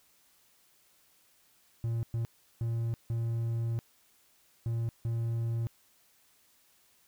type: tone bursts at uneven times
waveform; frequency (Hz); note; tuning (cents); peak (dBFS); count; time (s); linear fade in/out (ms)
triangle; 115.5; A#2; -16; -27; 6; 1.84-2.03 / 2.14-2.25 / 2.61-2.94 / 3.1-3.79 / 4.66-4.89 / 5.05-5.67; 0
effects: white hiss -66 dBFS RMS until 7.07 s